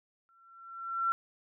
sine tone with exponential growth, 1355 Hz, E6, 47 cents sharp, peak -24 dBFS, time 0.29-1.12 s, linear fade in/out 0 ms, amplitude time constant 180 ms, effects none

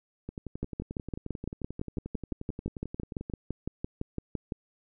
two click trains, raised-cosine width 3 ms, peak -24 / -19 dBFS, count 35 / 24, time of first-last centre 0.29-3.299 / 0.63-4.522 s, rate 11.3 / 5.91 Hz, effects none

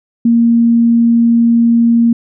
sine tone, 233.1 Hz, A#3, in tune, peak -6 dBFS, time 0.25-2.13 s, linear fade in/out 5 ms, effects none

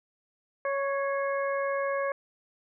harmonic tone with a mistuned harmonic, 554.4 Hz, C#5, in tune, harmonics 1 / 2 / 3 / 4, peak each -28 / -33 / -36 / -41 dBFS, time 0.65-2.12 s, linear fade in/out 2 ms, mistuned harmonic 4, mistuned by -39 cents, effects none

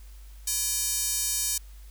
square tone with high-pass filter, 340 Hz, F4, 46 cents flat, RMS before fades -28 dBFS, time 0.47-1.58 s, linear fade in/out 5 ms, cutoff 6900 Hz, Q 1.3, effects added 50 Hz sine -43 dBFS peak until 1.9 s + white hiss -58 dBFS RMS until 1.9 s

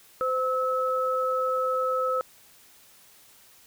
sine tone pair together, 514.7 / 1297 Hz, C5 / E6, -29 / -28 cents, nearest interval octave + major third, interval 1601 cents, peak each -26 dBFS, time 0.21-2.21 s, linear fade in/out 0 ms, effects white hiss -55 dBFS RMS until 3.66 s

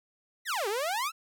sawtooth exponential two-way sweep, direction down then up, 2071 to 382.4 to 1377 Hz, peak -25 dBFS, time 0.45-1.12 s, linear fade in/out 50 ms, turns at 0.68 s, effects none

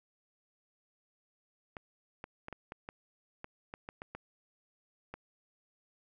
clicks, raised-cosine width 0.5 ms, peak -27 dBFS, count 12, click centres 1.768 / 2.241 / 2.484 / 2.527 / 2.721 / 2.889 / 3.444 / 3.739 / 3.889 / 4.019 / 4.15 / 5.14 s, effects none

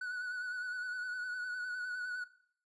triangle tone with vibrato, 1480 Hz, F#6, in tune, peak -35 dBFS, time 0.01-2.24 s, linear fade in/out 5 ms, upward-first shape sine, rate 9.8 Hz, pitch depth 35 cents each way, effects noise-tail reverb RT60 0.6 s tail -17 dB re dry + resampled to 24000 Hz

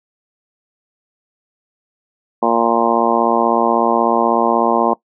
harmonic tone, 116.3 Hz, A#2, 4 cents flat, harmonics 2 / 3 / 4 / 5 / 6 / 7 / 8 / 9, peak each -20 / -20 / -20 / -20 / -20 / -20 / -20 / -20 dBFS, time 2.42-4.94 s, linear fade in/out 10 ms, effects noise-tail reverb RT60 0.1 s tail -20 dB re dry

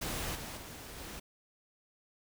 pink noise with level steps, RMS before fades -37 / -43 / -47 / -45 dBFS, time 0.01-1.2 s, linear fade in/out 10 ms, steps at 0.35 / 0.57 / 0.98 s, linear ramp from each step 2 ms, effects none

